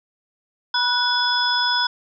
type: tone cluster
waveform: sine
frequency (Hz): 973 / 1477 / 3421 / 5100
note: B5 / F#6 / A7 / D#8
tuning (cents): -26 / -3 / -49 / +42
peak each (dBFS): -23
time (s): 0.74-1.87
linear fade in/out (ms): 5
effects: none